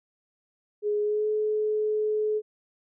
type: tone with pitch glide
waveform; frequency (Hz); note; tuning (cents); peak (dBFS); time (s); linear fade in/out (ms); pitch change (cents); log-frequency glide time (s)
sine; 417.3 to 427.3; G#4 to G#4; +8 to +49; -23; 0.82-2.42; 50; +41; 1.02-1.27
effects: none